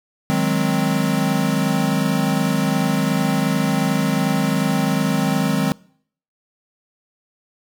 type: chord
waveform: square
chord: Ab dominant seventh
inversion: second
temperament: equal with one note detuned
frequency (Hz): 156.56 / 185 / 207.7 / 261.6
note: Eb3 / Gb3 / Ab3 / C4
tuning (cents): +11 / 0 / 0 / 0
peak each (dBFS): -23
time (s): 0.3-5.72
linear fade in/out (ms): 0
effects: noise-tail reverb RT60 0.6 s tail -24 dB re dry